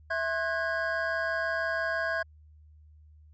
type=tone cluster; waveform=triangle; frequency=657 / 1069 / 1487 / 1633 Hz; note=E5 / C6 / F#6 / G#6; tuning=-6 / +37 / +8 / -30 cents; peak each=-30 / -36 / -34 / -29 dBFS; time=0.1-2.23 s; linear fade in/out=10 ms; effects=added 76 Hz sine -52 dBFS peak until 3.33 s + resampled to 16000 Hz